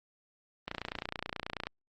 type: click train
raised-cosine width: 0.3 ms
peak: -19 dBFS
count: 30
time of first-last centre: 0.68-1.67 s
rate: 29.3 Hz
effects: Opus 32 kbps